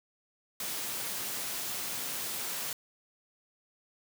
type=high-pass noise; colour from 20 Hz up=white; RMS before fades=-36 dBFS; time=0.6-2.73 s; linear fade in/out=2 ms; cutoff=100 Hz; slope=48 dB/octave; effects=none